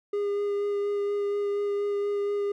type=tone with vibrato; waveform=triangle; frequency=407 Hz; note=G#4; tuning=35 cents flat; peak=-23 dBFS; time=0.13-2.52 s; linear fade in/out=5 ms; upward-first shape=sine; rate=4.2 Hz; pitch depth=11 cents each way; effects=none